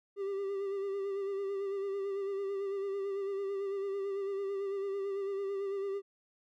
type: tone with vibrato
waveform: triangle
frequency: 394.9 Hz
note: G4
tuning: 13 cents sharp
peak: -31 dBFS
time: 0.16-6.02 s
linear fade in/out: 50 ms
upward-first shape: sine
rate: 9 Hz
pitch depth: 35 cents each way
effects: none